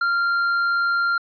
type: tone with tanh clipping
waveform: sine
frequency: 1389 Hz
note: F6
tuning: 10 cents flat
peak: -19 dBFS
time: 0.01-1.18 s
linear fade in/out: 5 ms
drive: 6 dB
effects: resampled to 11025 Hz